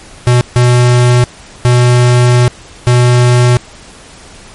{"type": "tone bursts at uneven times", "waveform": "square", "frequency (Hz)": 122.8, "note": "B2", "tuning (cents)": -9, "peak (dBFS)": -5, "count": 4, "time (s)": [[0.27, 0.41], [0.56, 1.24], [1.65, 2.48], [2.87, 3.57]], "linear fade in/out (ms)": 0, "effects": ["pink hiss -35 dBFS RMS until 4.54 s", "MP3 48 kbps"]}